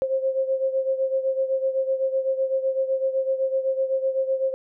sine beating tone pair, 529 / 536.9 Hz, C5 / C5, +19 / +45 cents, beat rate 7.9 Hz, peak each -22 / -27 dBFS, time 0.02-4.54 s, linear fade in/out 0 ms, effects none

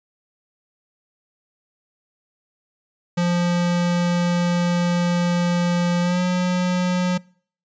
square tone with pitch glide, 174.8 to 180.55 Hz, F3 to F#3, +2 to -42 cents, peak -18 dBFS, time 3.17-7.18 s, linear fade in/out 10 ms, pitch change +56 cents, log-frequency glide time 6.01-6.21 s, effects noise-tail reverb RT60 0.5 s tail -24 dB re dry + resampled to 16000 Hz

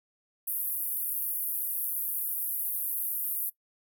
white band-pass noise, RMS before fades -32 dBFS, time 0.47-3.5 s, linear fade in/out 10 ms, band 11000 to 16000 Hz, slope 48 dB/octave, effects noise-tail reverb RT60 0.1 s tail -20 dB re dry

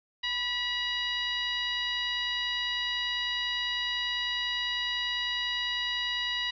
sine tone with frequency modulation, 2897 Hz, F#7, 37 cents flat, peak -28 dBFS, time 0.23-6.51 s, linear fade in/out 10 ms, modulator 950 Hz, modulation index 1.4, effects none

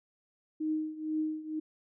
sine tone with tremolo, 311.1 Hz, D#4, in tune, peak -27 dBFS, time 0.6-1.6 s, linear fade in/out 10 ms, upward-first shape triangle, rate 2.1 Hz, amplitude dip 85%, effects none

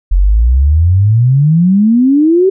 sine exponential sweep, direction up, 43 to 392 Hz, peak -5 dBFS, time 0.11-2.5 s, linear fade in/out 10 ms, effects none

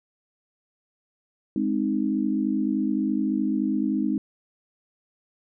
sine chord, Ab major, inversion none, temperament equal, 207.7 / 261.6 / 311.1 Hz, Ab3 / C4 / Eb4, 0 / 0 / 0 cents, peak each -26 dBFS, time 1.56-4.18 s, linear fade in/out 2 ms, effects none

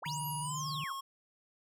sine linear two-way sweep, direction up then down, 322.7 to 12000 to 861 Hz, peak -40 dBFS, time 0.02-0.93 s, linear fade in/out 10 ms, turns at 0.26 s
square tone with pitch glide, 957 to 1086.7 Hz, A#5 to C#6, +45 to -35 cents, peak -39 dBFS, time 0.05-1.01 s, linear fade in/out 10 ms, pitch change +220 cents, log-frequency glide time 0.4-0.66 s
sine tone with vibrato, 148.7 Hz, D3, 22 cents sharp, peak -39 dBFS, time 0.06-0.84 s, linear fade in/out 2 ms, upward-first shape square, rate 20 Hz, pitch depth 100 cents each way
effects none

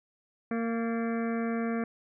harmonic tone with a mistuned harmonic, 230 Hz, A#3, 23 cents flat, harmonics 1 / 2 / 3 / 5 / 6 / 7 / 8 / 9 / 10, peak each -29 / -35 / -39 / -43 / -45 / -46 / -47 / -48 / -49 dBFS, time 0.51-1.84 s, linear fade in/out 2 ms, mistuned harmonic 8, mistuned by -69 cents, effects none

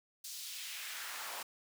pink noise with high-pass filter sweep, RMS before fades -44 dBFS, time 0.24-1.43 s, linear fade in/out 5 ms, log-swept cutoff 5400 to 740 Hz, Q 1.3, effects none

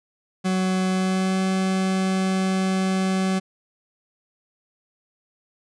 40% pulse tone with pitch glide, 186.7 to 189.2 Hz, F#3 to F#3, +16 to +39 cents, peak -19 dBFS, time 0.44-3.4 s, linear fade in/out 20 ms, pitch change +23 cents, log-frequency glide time 0.89-1.41 s, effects resampled to 22050 Hz

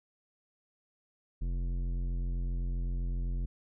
sine tone with tanh clipping, 43.88 Hz, F1, 9 cents sharp, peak -32 dBFS, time 1.41-3.46 s, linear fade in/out 10 ms, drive 13 dB, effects none

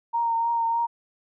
sine tone with vibrato, 926 Hz, A#5, 12 cents flat, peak -21 dBFS, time 0.13-0.87 s, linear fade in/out 20 ms, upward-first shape triangle, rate 3.3 Hz, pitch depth 24 cents each way, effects none

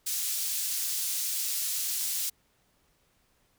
pink high-pass noise, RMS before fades -31 dBFS, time 0.06-2.3 s, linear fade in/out 10 ms, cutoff 5800 Hz, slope 12 dB/octave, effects pink hiss -69 dBFS RMS until 3.58 s

